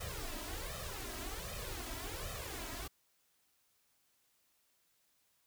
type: noise with flanger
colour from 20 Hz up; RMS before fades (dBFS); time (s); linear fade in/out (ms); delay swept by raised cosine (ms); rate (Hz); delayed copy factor
pink; -43; 0-2.88; 10; 1.6 to 3.1; 1.3; +0.85
effects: white hiss -75 dBFS RMS until 5.46 s